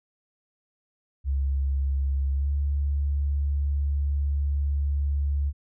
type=tone with pitch glide; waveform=sine; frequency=68.5 to 71.12 Hz; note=C#2 to C#2; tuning=-20 to +45 cents; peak=-22 dBFS; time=1.24-5.53 s; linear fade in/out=50 ms; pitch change=+65 cents; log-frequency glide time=2.34-2.5 s; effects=none